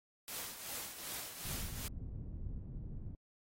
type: noise with tremolo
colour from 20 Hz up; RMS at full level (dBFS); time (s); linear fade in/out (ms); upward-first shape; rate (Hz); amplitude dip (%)
white; -42; 0.28-1.88; 0; triangle; 2.6; 65
type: low-pass noise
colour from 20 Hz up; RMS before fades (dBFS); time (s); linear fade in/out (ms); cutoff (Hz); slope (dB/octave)
pink; -44; 1.45-3.15; 2; 160; 12
effects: AAC 48 kbps